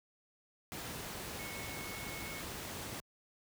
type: tone in noise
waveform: sine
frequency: 2195 Hz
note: C#7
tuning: 18 cents flat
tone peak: -47 dBFS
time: 1.39-2.41 s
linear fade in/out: 0 ms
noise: pink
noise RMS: -43 dBFS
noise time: 0.72-3 s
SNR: -7 dB
effects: high-pass 60 Hz 12 dB/octave